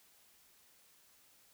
silence, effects white hiss -66 dBFS RMS until 1.53 s

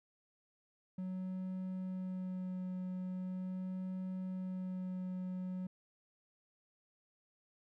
triangle tone with vibrato, 185 Hz, F#3, in tune, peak -36 dBFS, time 0.98-5.67 s, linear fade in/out 5 ms, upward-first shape sine, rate 0.41 Hz, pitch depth 11 cents each way, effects none

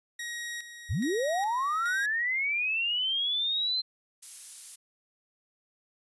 sawtooth tone with tremolo, 1892 Hz, A#6, 25 cents sharp, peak -31 dBFS, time 0.19-2.06 s, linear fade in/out 5 ms, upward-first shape square, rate 1.2 Hz, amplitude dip 65%
sine linear sweep, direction up, 59.1 to 4131 Hz, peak -26 dBFS, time 0.89-3.82 s, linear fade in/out 20 ms
violet noise, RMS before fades -39 dBFS, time 4.22-4.76 s, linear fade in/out 10 ms
effects resampled to 24000 Hz

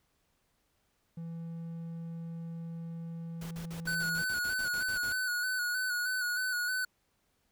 triangle tone, 166.3 Hz, E3, 16 cents sharp, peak -36 dBFS, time 1.17-4.22 s, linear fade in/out 5 ms
pink noise bursts, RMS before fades -47 dBFS, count 12, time 3.41-5.127 s, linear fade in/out 5 ms, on 100 ms, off 47 ms
square tone with vibrato, 1480 Hz, F#6, in tune, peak -31 dBFS, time 3.87-6.85 s, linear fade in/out 5 ms, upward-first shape square, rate 3.2 Hz, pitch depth 32 cents each way
effects pink hiss -75 dBFS RMS until 7.51 s

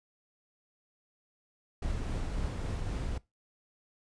brown noise with tremolo, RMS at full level -33 dBFS, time 1.82-3.18 s, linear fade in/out 5 ms, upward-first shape triangle, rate 3.7 Hz, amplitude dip 25%, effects noise-tail reverb RT60 0.2 s tail -20 dB re dry + resampled to 22050 Hz

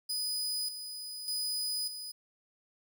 sawtooth tone with tremolo, 4978 Hz, D#8, in tune, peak -29 dBFS, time 0.09-2.12 s, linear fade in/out 10 ms, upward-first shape square, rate 0.84 Hz, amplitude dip 60%, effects none

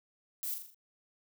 violet noise with echo, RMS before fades -37 dBFS, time 0.43-0.54 s, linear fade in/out 0 ms, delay 41 ms, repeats 5, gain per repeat -5 dB, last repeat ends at 0.745 s, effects none

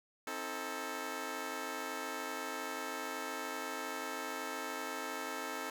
10% pulse chord, A diminished, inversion first, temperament just, 264 / 316.8 / 440 Hz, C4 / Eb4 / A4, +16 / +31 / 0 cents, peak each -36 / -36 / -34 dBFS, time 0.27-5.7 s, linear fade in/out 2 ms, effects none

